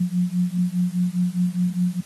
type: beating tone pair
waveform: sine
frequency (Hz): 176.5 / 181.4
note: F3 / F#3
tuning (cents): +19 / -34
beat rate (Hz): 4.9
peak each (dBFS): -22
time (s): 0-2.01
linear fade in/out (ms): 10
effects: white hiss -48 dBFS RMS until 2.05 s + AAC 32 kbps